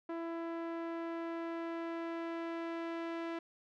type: tone with low-pass filter sweep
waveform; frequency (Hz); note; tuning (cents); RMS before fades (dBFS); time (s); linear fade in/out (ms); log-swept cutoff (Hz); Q
sawtooth; 333.3; E4; +19; -40; 0.09-3.39; 5; 1400 to 2500; 0.82
effects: none